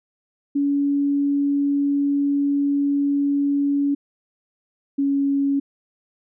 sine tone pair in turn, 283.2 / 278.7 Hz, C#4 / C#4, +37 / +9 cents, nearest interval unison, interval 28 cents, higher first, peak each -17 / -17 dBFS, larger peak neither, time 0.55-3.95 / 4.98-5.6 s, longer first, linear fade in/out 10 ms, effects none

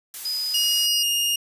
blue noise, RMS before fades -33 dBFS, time 0.14-0.86 s, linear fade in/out 0 ms
sine tone, 4982 Hz, D#8, 1 cent sharp, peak -24 dBFS, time 0.25-1.03 s, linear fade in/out 5 ms
sawtooth tone with pitch glide, 2869 to 2839 Hz, F7 to F7, +46 to +28 cents, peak -17 dBFS, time 0.54-1.36 s, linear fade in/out 5 ms, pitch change -18 cents, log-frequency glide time 0.9-1.07 s
effects resampled to 32000 Hz

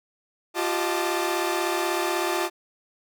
sawtooth tone cluster, 348.4 / 384.7 / 618 / 877 / 1186 Hz, F4 / G4 / D#5 / A5 / D6, -4 / -33 / -12 / -6 / +17 cents, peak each -23 / -27 / -28 / -27 / -30 dBFS, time 0.54-2.5 s, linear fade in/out 50 ms, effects none

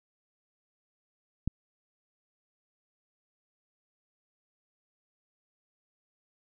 click, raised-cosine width 5 ms, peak -16 dBFS, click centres 1.476 s, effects none

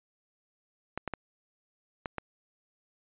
clicks, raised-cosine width 0.5 ms, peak -18 dBFS, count 5, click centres 0.976 / 1.077 / 1.137 / 2.058 / 2.183 s, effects resampled to 8000 Hz

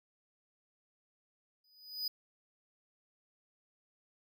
square tone with exponential growth, 4973 Hz, D#8, 2 cents flat, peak -32 dBFS, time 1.64-2.08 s, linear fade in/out 5 ms, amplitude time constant 95 ms, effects none

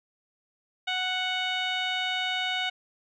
15% pulse tone with low-pass filter, 740 Hz, F#5, in tune, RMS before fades -29 dBFS, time 0.87-2.7 s, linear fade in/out 10 ms, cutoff 3600 Hz, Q 3.4, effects none

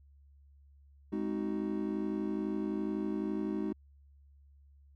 triangle chord, Ab dominant seventh, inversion none, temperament just, 207.7 / 259.6 / 311.5 / 373.8 Hz, Ab3 / C4 / Eb4 / Gb4, 0 / -13 / +2 / +18 cents, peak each -34 / -40 / -34 / -37 dBFS, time 1.12-3.73 s, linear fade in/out 10 ms, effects added 70 Hz sine -57 dBFS peak until 4.95 s

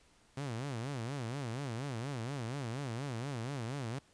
sawtooth tone with vibrato, 127.1 Hz, C3, 50 cents flat, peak -33 dBFS, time 0.37-3.99 s, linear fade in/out 5 ms, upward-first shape sine, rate 4.2 Hz, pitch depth 230 cents each way, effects pink hiss -66 dBFS RMS until 4.13 s + resampled to 22050 Hz

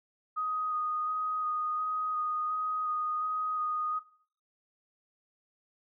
sine tone with vibrato, 1245 Hz, D#6, 1 cent sharp, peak -29 dBFS, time 0.36-4 s, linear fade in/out 20 ms, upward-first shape square, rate 1.4 Hz, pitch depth 11 cents each way, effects noise-tail reverb RT60 0.5 s tail -18 dB re dry

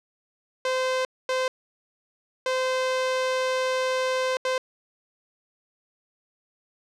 sawtooth tone bursts at uneven times, 516 Hz, C5, 24 cents flat, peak -19 dBFS, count 4, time 0.65-1.05 / 1.29-1.48 / 2.46-4.37 / 4.45-4.58 s, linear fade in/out 2 ms, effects low-pass 6000 Hz 12 dB/octave

